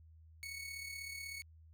sawtooth tone with amplitude modulation, 2217 Hz, C#7, in tune, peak -38 dBFS, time 0.43-1.42 s, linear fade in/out 0 ms, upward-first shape sine, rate 36.2 Hz, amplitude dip 50%, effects added 80 Hz sine -57 dBFS peak until 1.73 s

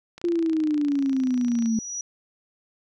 click train, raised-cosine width 0.2 ms, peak -24 dBFS, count 43, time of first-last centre 0.18-1.659 s, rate 28.4 Hz
sine exponential sweep, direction down, 348.2 to 220 Hz, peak -20 dBFS, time 0.24-1.79 s, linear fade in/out 2 ms
sine tone with exponential growth, 5830 Hz, F#8, 26 cents flat, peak -27 dBFS, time 0.9-2.01 s, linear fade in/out 2 ms, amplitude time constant 240 ms
effects none

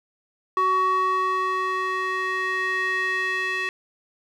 square tone with band-pass filter sweep, 374.5 Hz, F#4, 21 cents sharp, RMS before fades -24 dBFS, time 0.57-3.69 s, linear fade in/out 0 ms, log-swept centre 1100 to 2200 Hz, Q 3.6, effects none

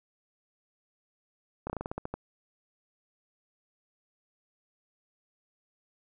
slowing click train, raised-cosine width 1 ms, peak -20 dBFS, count 10, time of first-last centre 1.67-2.14 s, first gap 28 ms, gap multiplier 1.15, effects none

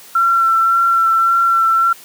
sine tone with vibrato, 1353 Hz, E6, 45 cents sharp, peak -10 dBFS, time 0.15-1.93 s, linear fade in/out 5 ms, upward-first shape sine, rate 1.8 Hz, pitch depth 16 cents each way, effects white hiss -40 dBFS RMS until 2.04 s + high-pass 150 Hz 12 dB/octave

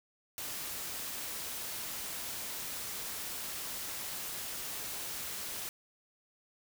white noise, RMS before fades -40 dBFS, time 0.38-5.69 s, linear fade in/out 0 ms, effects none

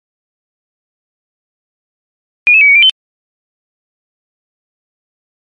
sine tone with pitch steps, 2441 / 2596 / 2280 / 2241 / 2363 / 3070 Hz, D#7 / E7 / C#7 / C#7 / D7 / G7, -34 / -27 / +48 / +18 / +10 / -37 cents, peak -3 dBFS, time 2.47-2.896 s, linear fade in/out 0 ms, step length 71 ms, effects MP3 48 kbps

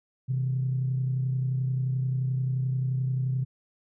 sine tone pair together, 128.8 / 160.25 Hz, C3 / E3, -27 / -49 cents, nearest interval major third, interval 378 cents, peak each -24 / -35 dBFS, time 0.28-3.45 s, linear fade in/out 20 ms, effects tanh soft clip ceiling -18 dBFS

